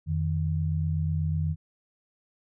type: tone pair together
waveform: sine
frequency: 87.42 / 155.56 Hz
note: F2 / D#3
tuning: +2 / 0 cents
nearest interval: minor seventh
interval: 998 cents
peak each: -27 dBFS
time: 0.06-1.56 s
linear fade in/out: 50 ms
effects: none